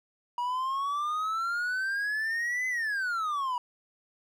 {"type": "exponential two-way sweep", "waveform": "triangle", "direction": "up then down", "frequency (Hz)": [960, 2043, 960], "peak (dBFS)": -26, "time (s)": [0.38, 3.58], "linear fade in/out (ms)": 2, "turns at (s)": 2.68, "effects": []}